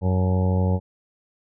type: harmonic tone with a mistuned harmonic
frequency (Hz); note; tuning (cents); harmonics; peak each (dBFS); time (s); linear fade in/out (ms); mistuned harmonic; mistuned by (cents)
92.4; F#2; -2; 1 / 2 / 3 / 4 / 5 / 6 / 7 / 8 / 9 / 10; -19 / -24 / -36 / -36 / -31 / -32 / -44 / -40 / -35 / -45; 0.01-0.8; 50; 9; +37
effects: none